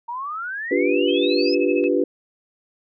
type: exponential sweep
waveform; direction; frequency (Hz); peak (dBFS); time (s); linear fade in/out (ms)
sine; up; 922 to 5274; -26; 0.08-1.55; 10
type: chord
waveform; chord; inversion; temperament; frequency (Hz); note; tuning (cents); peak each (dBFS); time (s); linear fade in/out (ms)
sine; G dominant seventh; second; equal with one note detuned; 289.5 / 349.2 / 392 / 493.9; D4 / F4 / G4 / B4; -25 / 0 / 0 / 0; -22; 0.71-2.04; 5
type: tone with tremolo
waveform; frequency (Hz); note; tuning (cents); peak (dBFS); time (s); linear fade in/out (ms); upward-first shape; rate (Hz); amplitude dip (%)
sine; 2591; E7; -30; -26; 1.07-1.89; 20; sine; 13; 90
type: click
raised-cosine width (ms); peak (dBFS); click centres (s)
0.3; -28; 1.84
effects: none